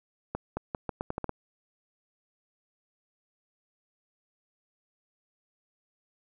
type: accelerating click train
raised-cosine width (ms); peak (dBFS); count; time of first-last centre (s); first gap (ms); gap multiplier
1; -17; 9; 0.35-1.293; 220; 0.81
effects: none